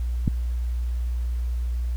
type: click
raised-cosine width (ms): 5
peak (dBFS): -7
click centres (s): 0.278
effects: added 60 Hz sine -23 dBFS peak until 1.96 s + pink hiss -52 dBFS RMS until 1.96 s